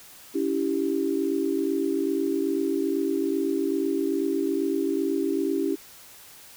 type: chord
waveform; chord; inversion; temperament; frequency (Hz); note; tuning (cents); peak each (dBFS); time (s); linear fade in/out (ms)
sine; C# diminished; none; equal with one note detuned; 281.7 / 329.6 / 392; C#4 / E4 / G4; +28 / 0 / 0; -27; 0.34-5.76; 20
effects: white hiss -48 dBFS RMS until 6.56 s